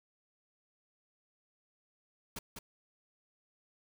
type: noise with echo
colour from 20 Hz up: pink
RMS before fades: -41 dBFS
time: 2.36-2.39 s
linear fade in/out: 5 ms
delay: 200 ms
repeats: 1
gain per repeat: -4 dB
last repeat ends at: 2.59 s
effects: none